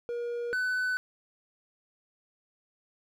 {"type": "tone pair in turn", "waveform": "triangle", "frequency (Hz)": [476.2, 1502.7], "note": ["A#4", "F#6"], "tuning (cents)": [37, 26], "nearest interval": "octave + minor sixth", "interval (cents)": 1989, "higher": "second", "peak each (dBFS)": [-29, -25], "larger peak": "second", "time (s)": [[0.09, 0.53], [0.53, 0.97]], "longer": "neither", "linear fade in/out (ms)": 0, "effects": []}